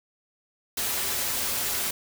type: noise with comb filter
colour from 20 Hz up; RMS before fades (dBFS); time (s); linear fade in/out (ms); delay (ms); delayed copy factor
white; -28; 0.77-1.91; 5; 6.5; -0.5
effects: none